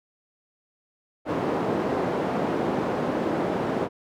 white band-pass noise, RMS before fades -26 dBFS, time 1.25-3.89 s, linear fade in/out 50 ms, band 180 to 550 Hz, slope 12 dB/octave, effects none

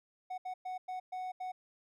triangle tone bursts at uneven times, 740 Hz, F#5, in tune, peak -35 dBFS, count 6, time 0.3-0.38 / 0.45-0.54 / 0.65-0.78 / 0.88-1 / 1.12-1.32 / 1.4-1.52 s, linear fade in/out 10 ms, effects none

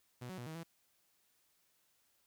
sawtooth tone with pitch steps, 123.2 / 185.9 / 121.6 / 158.9 / 166.3 Hz, B2 / F#3 / B2 / D#3 / E3, -4 / +8 / -26 / +37 / +16 cents, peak -40 dBFS, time 0.21-0.635 s, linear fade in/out 10 ms, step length 85 ms, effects white hiss -75 dBFS RMS until 2.26 s

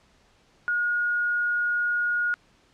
sine tone, 1439 Hz, F#6, 49 cents flat, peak -22 dBFS, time 0.68-2.34 s, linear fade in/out 0 ms, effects pink hiss -61 dBFS RMS until 2.73 s + low-pass 6000 Hz 12 dB/octave

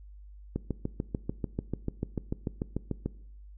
click train, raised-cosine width 3 ms, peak -17 dBFS, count 18, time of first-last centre 0.56-3.06 s, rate 6.8 Hz, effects noise-tail reverb RT60 0.7 s tail -20 dB re dry + added 50 Hz sine -46 dBFS peak until 3.57 s

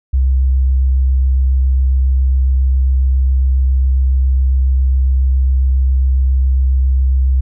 sine tone with vibrato, 65.4 Hz, C2, in tune, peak -9 dBFS, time 0.13-7.41 s, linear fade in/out 10 ms, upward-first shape triangle, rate 7.3 Hz, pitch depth 14 cents each way, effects none

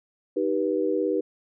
sine chord, Eb augmented, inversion none, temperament just, 311.1 / 388.9 / 486.1 Hz, Eb4 / G4 / B4, 0 / -14 / -28 cents, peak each -27 / -26 / -26 dBFS, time 0.36-1.21 s, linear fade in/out 10 ms, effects none

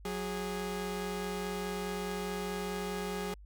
sawtooth tone pair together, 183.8 / 412.4 Hz, F#3 / G#4, -11 / -12 cents, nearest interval octave + major second, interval 1399 cents, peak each -34 / -33 dBFS, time 0.05-3.34 s, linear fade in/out 2 ms, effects added 50 Hz sine -49 dBFS peak until 3.45 s

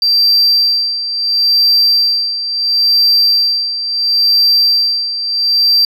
sine tone with tremolo, 4699 Hz, D8, in tune, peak -4 dBFS, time 0.02-5.85 s, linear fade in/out 2 ms, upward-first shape sine, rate 0.73 Hz, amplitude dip 75%, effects tanh soft clip ceiling -6 dBFS

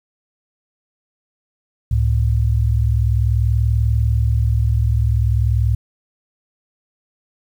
sine tone pair together, 68.85 / 109.3 Hz, C#2 / A2, -11 / -11 cents, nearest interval minor sixth, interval 800 cents, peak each -16 dBFS, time 1.91-5.75 s, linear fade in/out 5 ms, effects 8-bit

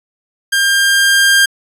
sawtooth tone with level ramp, 1600 Hz, G6, 35 cents sharp, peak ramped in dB -7 to -3 dBFS, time 0.52-1.46 s, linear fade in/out 10 ms, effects resampled to 32000 Hz

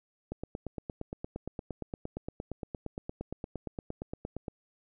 click train, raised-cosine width 2 ms, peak -23 dBFS, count 37, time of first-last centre 0.32-4.482 s, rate 8.65 Hz, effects none

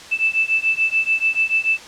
sine beating tone pair, 2637 / 2643.9 Hz, E7 / E7, 0 / +5 cents, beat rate 6.9 Hz, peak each -19 dBFS, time 0.11-1.79 s, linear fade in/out 20 ms, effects white hiss -38 dBFS RMS until 1.87 s + low-pass 6000 Hz 12 dB/octave

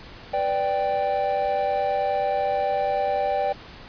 triangle chord, G major, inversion first, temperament equal with one note detuned, 497.9 / 587.3 / 784 Hz, B4 / D5 / G5, +14 / 0 / 0 cents, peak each -28 / -23 / -22 dBFS, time 0.33-3.53 s, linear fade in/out 10 ms, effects pink hiss -43 dBFS RMS until 3.88 s + resampled to 11025 Hz

